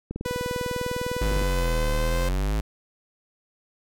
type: click train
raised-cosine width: 3 ms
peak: -18 dBFS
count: 27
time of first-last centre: 0.11-1.417 s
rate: 19.9 Hz
type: tone with pitch glide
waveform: sawtooth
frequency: 493.9 to 519.1 Hz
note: B4 to C5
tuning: 0 to -14 cents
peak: -24 dBFS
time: 0.25-2.29 s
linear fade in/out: 5 ms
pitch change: +86 cents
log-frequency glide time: 1.17-2.18 s
type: exponential two-way sweep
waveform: square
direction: down then up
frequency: 54.4 to 36.83 to 54.4 Hz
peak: -23 dBFS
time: 1.21-2.61 s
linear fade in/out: 10 ms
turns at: 1.91 s
effects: none